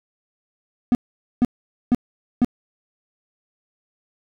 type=tone bursts; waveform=triangle; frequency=244.2 Hz; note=B3; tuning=19 cents flat; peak=-10 dBFS; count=4; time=0.92-2.446 s; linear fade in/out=0 ms; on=29 ms; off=470 ms; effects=none